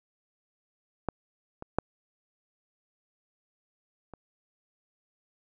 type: clicks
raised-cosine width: 1 ms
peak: -14 / -25 / -10 / -29 dBFS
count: 4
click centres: 1.087 / 1.624 / 1.786 / 4.137 s
effects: none